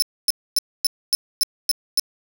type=tone bursts; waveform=sawtooth; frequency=5280 Hz; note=E8; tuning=2 cents sharp; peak=-12 dBFS; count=8; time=0-1.996 s; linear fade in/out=0 ms; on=22 ms; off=260 ms; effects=none